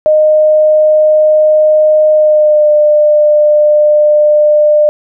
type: tone with pitch glide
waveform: sine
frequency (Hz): 615 to 599.9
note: D#5 to D5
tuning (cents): -20 to +37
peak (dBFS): -4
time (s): 0.06-4.89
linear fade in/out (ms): 0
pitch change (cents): -43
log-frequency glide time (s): 2.12-2.71
effects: none